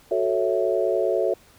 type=chord; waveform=sine; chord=F# minor seventh; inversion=none; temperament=equal; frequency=370 / 440 / 554.4 / 659.3 Hz; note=F#4 / A4 / C#5 / E5; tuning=0 / 0 / 0 / 0 cents; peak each=-25 dBFS; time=0.11-1.34 s; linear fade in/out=5 ms; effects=pink hiss -54 dBFS RMS until 1.58 s